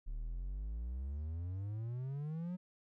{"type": "exponential sweep", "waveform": "triangle", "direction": "up", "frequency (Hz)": [35.12, 185], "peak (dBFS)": -36, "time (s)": [0.06, 2.57], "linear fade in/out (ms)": 20, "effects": []}